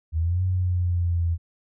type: exponential two-way sweep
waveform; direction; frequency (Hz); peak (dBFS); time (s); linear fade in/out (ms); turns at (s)
sine; up then down; 77.78 to 93 to 83.5; -20; 0.12-1.38; 50; 0.43
effects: none